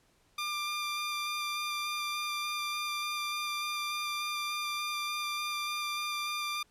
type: tone with vibrato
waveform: 15% pulse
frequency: 1193 Hz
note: D6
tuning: 27 cents sharp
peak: -26 dBFS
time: 0.38-6.63 s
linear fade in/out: 5 ms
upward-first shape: square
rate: 3.4 Hz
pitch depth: 8 cents each way
effects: pink hiss -68 dBFS RMS until 6.7 s + low-pass 11000 Hz 12 dB/octave